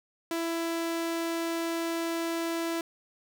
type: tone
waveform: sawtooth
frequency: 332.8 Hz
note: E4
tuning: 17 cents sharp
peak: -25 dBFS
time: 0.31-2.81 s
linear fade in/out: 2 ms
effects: none